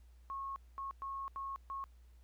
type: tone bursts at uneven times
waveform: sine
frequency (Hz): 1092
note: C#6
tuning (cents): -26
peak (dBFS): -39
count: 5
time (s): 0.3-0.56 / 0.78-0.91 / 1.02-1.28 / 1.36-1.56 / 1.7-1.84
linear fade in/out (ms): 0
effects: added 60 Hz sine -57 dBFS peak until 2.23 s + pink hiss -75 dBFS RMS until 2.23 s